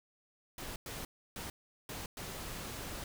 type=noise bursts at uneven times; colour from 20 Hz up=pink; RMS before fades=-43 dBFS; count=5; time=0.58-0.76 / 0.86-1.05 / 1.36-1.5 / 1.89-2.06 / 2.17-3.04 s; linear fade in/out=2 ms; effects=none